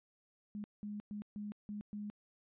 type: tone bursts at uneven times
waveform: sine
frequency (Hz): 207.7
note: G#3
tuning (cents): 0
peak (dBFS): -40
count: 6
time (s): 0.55-0.64 / 0.83-1 / 1.11-1.22 / 1.36-1.52 / 1.69-1.81 / 1.93-2.1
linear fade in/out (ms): 0
effects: resampled to 8000 Hz